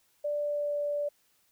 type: tone with pitch glide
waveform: sine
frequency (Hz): 587.3 to 582.9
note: D5 to D5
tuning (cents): 0 to -13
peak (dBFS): -28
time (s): 0.24-1.09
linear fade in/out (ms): 10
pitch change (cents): -13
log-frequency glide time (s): 0.38-0.76
effects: white hiss -69 dBFS RMS until 1.51 s